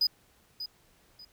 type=tone with echo; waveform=triangle; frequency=4978 Hz; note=D#8; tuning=in tune; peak=-21 dBFS; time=0.01-0.07 s; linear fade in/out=5 ms; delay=590 ms; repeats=2; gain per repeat=-12 dB; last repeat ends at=1.25 s; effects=pink hiss -64 dBFS RMS until 1.32 s